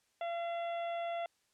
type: harmonic tone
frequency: 682 Hz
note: F5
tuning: 41 cents flat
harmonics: 1 / 2 / 3 / 4 / 5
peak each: -35 / -49 / -49 / -53 / -53 dBFS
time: 0.21-1.26 s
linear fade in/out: 2 ms
effects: white hiss -75 dBFS RMS until 1.53 s + low-pass 9000 Hz 12 dB/octave